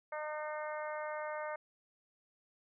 harmonic tone, 304.2 Hz, D#4, 39 cents flat, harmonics 2 / 3 / 4 / 5 / 6 / 7, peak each -40 / -44 / -46 / -48 / -50 / -51 dBFS, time 0.12-1.56 s, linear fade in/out 5 ms, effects none

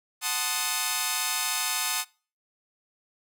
5% pulse chord, F# diminished seventh, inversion none, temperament equal, 740 / 880 / 1046.5 / 1244.5 Hz, F#5 / A5 / C6 / Eb6, 0 / 0 / 0 / 0 cents, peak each -22 / -19 / -21 / -18 dBFS, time 0.21-2.05 s, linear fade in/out 50 ms, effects noise-tail reverb RT60 0.4 s tail -25 dB re dry

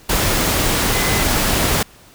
sine tone in noise, 2030 Hz, B6, 47 cents sharp, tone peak -25 dBFS, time 0.93-1.23 s, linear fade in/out 5 ms, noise pink, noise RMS -17 dBFS, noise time 0.09-1.83 s, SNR -11 dB, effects pink hiss -46 dBFS RMS until 2.14 s

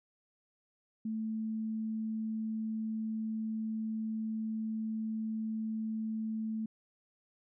sine tone, 220 Hz, A3, in tune, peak -33 dBFS, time 1.05-6.66 s, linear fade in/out 5 ms, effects none

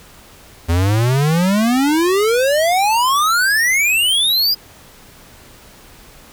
square exponential sweep, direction up, 81.3 to 4978 Hz, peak -13 dBFS, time 0.68-4.55 s, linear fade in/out 20 ms, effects pink hiss -43 dBFS RMS until 6.32 s

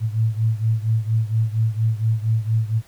sine beating tone pair, 110 / 114.3 Hz, A2 / A#2, 0 / -34 cents, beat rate 4.3 Hz, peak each -19 / -22 dBFS, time 0-2.82 s, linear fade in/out 50 ms, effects pink hiss -52 dBFS RMS until 2.87 s

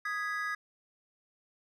triangle chord, G# minor, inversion second, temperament equal, 1244.5 / 1661.2 / 1975.5 Hz, D#6 / G#6 / B6, 0 / 0 / 0 cents, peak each -35 / -33 / -38 dBFS, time 0.05-0.55 s, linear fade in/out 5 ms, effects none

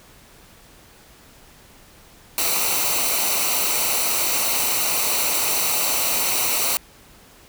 white noise with comb filter, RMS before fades -21 dBFS, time 2.38-6.77 s, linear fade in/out 0 ms, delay 0.59 ms, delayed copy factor -0.65, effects pink hiss -49 dBFS RMS until 7.48 s

